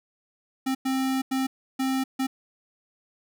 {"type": "tone bursts at uneven times", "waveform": "square", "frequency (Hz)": 264.1, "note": "C4", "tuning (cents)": 16, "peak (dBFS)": -24, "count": 5, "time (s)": [[0.66, 0.75], [0.85, 1.22], [1.31, 1.47], [1.79, 2.04], [2.19, 2.27]], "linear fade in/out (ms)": 10, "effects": []}